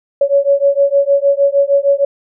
sine beating tone pair, 557 / 563.5 Hz, C#5 / C#5, +8 / +28 cents, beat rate 6.5 Hz, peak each -12 dBFS, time 0.21-2.05 s, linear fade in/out 5 ms, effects none

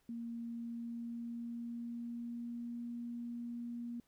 sine tone with pitch glide, 233.1 to 237.4 Hz, A#3 to A#3, 0 to +32 cents, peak -40 dBFS, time 0.09-4 s, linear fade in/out 2 ms, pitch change +32 cents, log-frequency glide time 0.38-2.84 s, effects pink hiss -75 dBFS RMS until 4.07 s

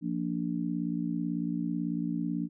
harmonic tone, 58.1 Hz, A#1, 5 cents flat, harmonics 3 / 4 / 5, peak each -33 / -34 / -33 dBFS, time 0.01-2.49 s, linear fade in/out 50 ms, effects none

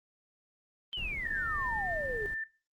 sine exponential sweep, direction down, 3136 to 401.1 Hz, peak -34 dBFS, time 0.93-2.26 s, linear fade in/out 0 ms
brown noise, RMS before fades -43 dBFS, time 0.97-2.34 s, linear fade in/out 0 ms
sine tone with pitch glide, 1802 to 1781.3 Hz, A6 to A6, +41 to +21 cents, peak -34 dBFS, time 1.25-2.44 s, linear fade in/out 5 ms, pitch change -20 cents, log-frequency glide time 1.89-2.21 s
effects noise-tail reverb RT60 0.3 s tail -18 dB re dry + Opus 32 kbps

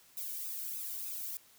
violet noise with flanger, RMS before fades -40 dBFS, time 0.17-1.37 s, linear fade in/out 0 ms, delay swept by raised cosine 0.79 to 1.38 ms, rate 3.3 Hz, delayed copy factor +0.8, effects white hiss -62 dBFS RMS until 1.58 s

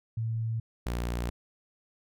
sine / sawtooth tone pair in turn, 113 / 59.38 Hz, A2 / A#1, +47 / +33 cents, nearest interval major seventh, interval 1114 cents, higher first, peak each -28 / -26 dBFS, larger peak second, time 0.17-0.6 / 0.86-1.3 s, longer second, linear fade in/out 5 ms, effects none

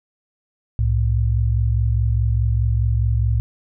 sine tone pair together, 65.18 / 110 Hz, C2 / A2, -6 / 0 cents, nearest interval major sixth, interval 906 cents, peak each -18 dBFS, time 0.79-3.4 s, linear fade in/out 0 ms, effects none

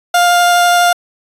30% pulse tone with vibrato, 703 Hz, F5, 11 cents sharp, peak -5 dBFS, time 0.14-0.93 s, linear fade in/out 5 ms, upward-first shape triangle, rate 12 Hz, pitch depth 8 cents each way, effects resampled to 32000 Hz

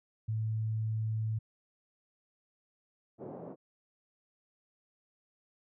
sine tone, 110 Hz, A2, in tune, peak -30 dBFS, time 0.28-1.39 s, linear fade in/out 10 ms
white band-pass noise, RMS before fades -44 dBFS, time 3.18-3.56 s, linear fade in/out 50 ms, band 130 to 640 Hz, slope 24 dB/octave
effects none

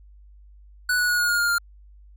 square tone with pitch steps, 1480 / 1466.4 / 1452.9 / 1439.5 / 1426.3 / 1413.2 / 1400.2 Hz, F#6 / F#6 / F#6 / F#6 / F6 / F6 / F6, 0 / -16 / -32 / -48 / +36 / +20 / +4 cents, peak -20 dBFS, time 0.89-1.583 s, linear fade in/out 5 ms, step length 99 ms, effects added 50 Hz sine -46 dBFS peak until 2.16 s

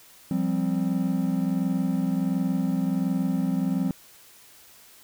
triangle chord, F suspended second, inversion none, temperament equal, 174.61 / 196 / 261.6 Hz, F3 / G3 / C4, 0 / 0 / 0 cents, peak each -25 dBFS, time 0.31-3.91 s, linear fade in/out 2 ms, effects white hiss -52 dBFS RMS until 5.03 s

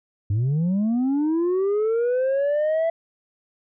sine linear sweep, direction up, 95.5 to 667 Hz, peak -16 dBFS, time 0.3-2.9 s, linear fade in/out 5 ms, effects tanh soft clip ceiling -18 dBFS

